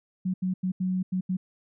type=tone bursts at uneven times; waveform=sine; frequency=185 Hz; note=F#3; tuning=in tune; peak=-24 dBFS; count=6; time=0.25-0.34 / 0.42-0.54 / 0.63-0.72 / 0.8-1.03 / 1.12-1.21 / 1.29-1.37 s; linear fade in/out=10 ms; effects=none